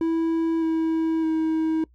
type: tone with pitch steps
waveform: triangle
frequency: 327.8 / 323.3 / 318.8 Hz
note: E4 / E4 / D#4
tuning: -10 / -34 / +42 cents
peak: -18 dBFS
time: 0.01-1.84 s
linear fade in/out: 2 ms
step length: 610 ms
effects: noise-tail reverb RT60 0.1 s tail -22 dB re dry + added 60 Hz sine -53 dBFS peak until 1.94 s